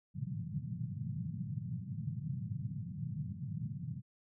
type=band-pass noise; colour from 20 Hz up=white; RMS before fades=-40 dBFS; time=0.14-4.02 s; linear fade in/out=50 ms; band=100 to 180 Hz; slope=48 dB/octave; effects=none